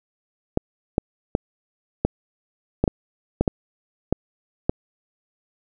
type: clicks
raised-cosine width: 2 ms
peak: -4 dBFS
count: 10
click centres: 0.574 / 0.981 / 1.351 / 2.05 / 2.84 / 2.878 / 3.41 / 3.478 / 4.126 / 4.695 s
effects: none